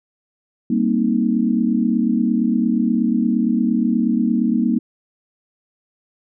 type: chord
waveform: sine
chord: C minor seventh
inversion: second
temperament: equal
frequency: 196 / 233.1 / 261.6 / 311.1 Hz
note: G3 / Bb3 / C4 / Eb4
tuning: 0 / 0 / 0 / 0 cents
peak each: -22 / -17 / -23 / -23 dBFS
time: 0.7-4.79 s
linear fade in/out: 5 ms
effects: none